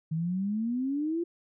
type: exponential sweep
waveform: sine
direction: up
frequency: 155.56 to 349.2 Hz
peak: -27 dBFS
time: 0.11-1.24 s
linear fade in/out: 10 ms
effects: none